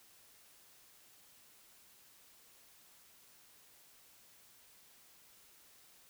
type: silence
effects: white hiss -63 dBFS RMS until 6.09 s